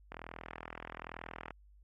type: click train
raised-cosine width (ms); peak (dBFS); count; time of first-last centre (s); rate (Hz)
0.5; -28; 58; 0.12-1.507; 41.1
effects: added 50 Hz sine -58 dBFS peak until 1.83 s + AAC 32 kbps